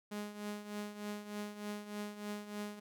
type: tone with tremolo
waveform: sawtooth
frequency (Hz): 207.7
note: G#3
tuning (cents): 0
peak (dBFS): -34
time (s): 0.11-2.8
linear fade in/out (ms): 10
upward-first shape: triangle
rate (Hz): 3.3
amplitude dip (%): 75
effects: none